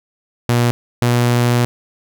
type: tone pair in turn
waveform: sawtooth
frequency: 119.9 / 120.87 Hz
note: A#2 / B2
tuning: +49 / -37 cents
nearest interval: unison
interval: 14 cents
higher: second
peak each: -8 dBFS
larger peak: neither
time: 0.49-0.71 / 1.02-1.65 s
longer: second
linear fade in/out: 0 ms
effects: none